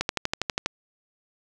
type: click train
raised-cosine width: 0.2 ms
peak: -7 dBFS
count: 9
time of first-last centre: 0.01-0.66 s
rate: 12.3 Hz
effects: 8-bit